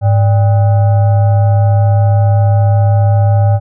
sine tone with frequency modulation, 103.83 Hz, G#2, in tune, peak -6 dBFS, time 0.01-3.6 s, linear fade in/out 50 ms, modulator 687 Hz, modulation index 0.43, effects none

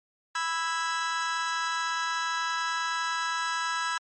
40% pulse chord, E major, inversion second, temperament just, 988.9 / 1318.5 / 1648.1 Hz, B5 / E6 / G#6, +2 / 0 / -14 cents, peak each -31 dBFS, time 0.35-3.98 s, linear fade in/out 5 ms, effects MP3 32 kbps

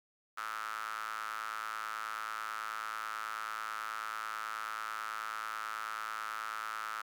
sawtooth tone with high-pass filter, 109.2 Hz, A2, 13 cents flat, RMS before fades -40 dBFS, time 0.37-7.02 s, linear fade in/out 10 ms, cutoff 1300 Hz, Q 7.2, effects none

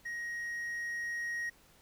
triangle tone with level ramp, 1883 Hz, A#6, 17 cents sharp, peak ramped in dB -35 to -32 dBFS, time 0.05-1.5 s, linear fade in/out 10 ms, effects pink hiss -63 dBFS RMS until 1.81 s

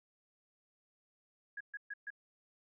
sine tone bursts, 1661.2 Hz, G#6, in tune, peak -40 dBFS, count 4, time 1.57-2.104 s, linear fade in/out 5 ms, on 36 ms, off 130 ms, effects none

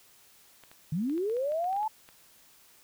clicks, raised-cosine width 0.3 ms, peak -35 dBFS, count 12, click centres 0.637 / 0.715 / 1.097 / 1.179 / 1.298 / 1.368 / 1.52 / 1.643 / 1.729 / 1.765 / 1.83 / 2.089 s
sine linear sweep, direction up, 143.8 to 889 Hz, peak -27 dBFS, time 0.92-1.88 s, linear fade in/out 5 ms
effects white hiss -59 dBFS RMS until 2.83 s

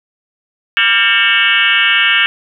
sine tone with frequency modulation, 2232 Hz, C#7, 11 cents sharp, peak -8 dBFS, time 0.77-2.26 s, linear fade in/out 0 ms, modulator 211 Hz, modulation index 3.9, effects none

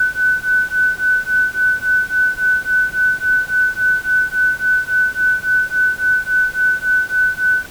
sine beating tone pair, 1500 / 1503.6 Hz, F#6 / F#6, +23 / +27 cents, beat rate 3.6 Hz, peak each -16 dBFS, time 0-7.66 s, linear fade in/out 5 ms, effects pink hiss -37 dBFS RMS until 7.7 s

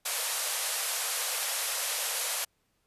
white band-pass noise, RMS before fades -32 dBFS, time 0.05-2.45 s, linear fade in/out 10 ms, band 460 to 13000 Hz, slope 96 dB/octave, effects pink hiss -74 dBFS RMS until 2.86 s + resampled to 32000 Hz

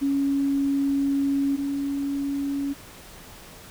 sine tone pair in turn, 277.8 / 279.9 Hz, C#4 / C#4, +4 / +17 cents, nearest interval unison, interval 13 cents, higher second, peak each -20 / -24 dBFS, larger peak first, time 0.01-1.57 / 1.57-2.74 s, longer first, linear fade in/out 20 ms, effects pink hiss -45 dBFS RMS until 3.7 s

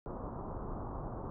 pink low-pass noise, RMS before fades -41 dBFS, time 0.06-1.3 s, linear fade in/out 0 ms, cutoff 1200 Hz, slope 48 dB/octave, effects none

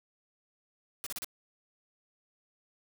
white noise bursts, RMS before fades -38 dBFS, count 4, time 1.04-1.245 s, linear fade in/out 0 ms, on 25 ms, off 35 ms, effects none

